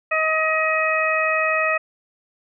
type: harmonic tone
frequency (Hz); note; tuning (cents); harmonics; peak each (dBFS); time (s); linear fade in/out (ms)
632; D#5; +27; 1 / 2 / 3 / 4; -23 / -23 / -23 / -23; 0.11-1.78; 10
effects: none